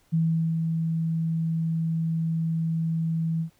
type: tone with ADSR envelope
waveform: sine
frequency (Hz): 163.1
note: E3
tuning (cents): -18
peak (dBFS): -19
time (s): 0.12-3.5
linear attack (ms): 21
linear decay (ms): 410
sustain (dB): -4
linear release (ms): 94
effects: pink hiss -64 dBFS RMS until 3.59 s